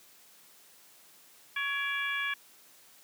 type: harmonic tone with a mistuned harmonic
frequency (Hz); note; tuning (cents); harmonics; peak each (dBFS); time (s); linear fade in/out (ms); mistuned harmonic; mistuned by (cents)
559; C#5; +14; 2 / 3 / 4 / 5 / 6; -39 / -33 / -34 / -43 / -40; 1.56-2.34; 5; 4; +76
effects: white hiss -58 dBFS RMS until 3.03 s + high-pass 150 Hz 12 dB/octave